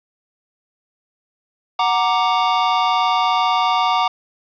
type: chord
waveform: square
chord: Gb augmented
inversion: none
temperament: equal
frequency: 740 / 932.3 / 1174.7 Hz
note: Gb5 / Bb5 / D6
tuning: 0 / 0 / 0 cents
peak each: -20 dBFS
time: 1.79-4.08 s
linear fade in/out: 5 ms
effects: resampled to 11025 Hz + 7-bit